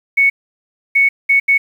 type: tone bursts at uneven times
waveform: sine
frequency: 2217 Hz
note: C#7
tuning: in tune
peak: -8 dBFS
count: 4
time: 0.17-0.3 / 0.95-1.09 / 1.29-1.4 / 1.48-1.58 s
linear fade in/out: 10 ms
effects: 7-bit